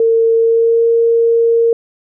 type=tone with pitch glide; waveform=sine; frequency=455.2 to 462.1 Hz; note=A#4 to A#4; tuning=-41 to -15 cents; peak=-8 dBFS; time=0-1.73 s; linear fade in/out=2 ms; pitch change=+26 cents; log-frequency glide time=0.35-0.87 s; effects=none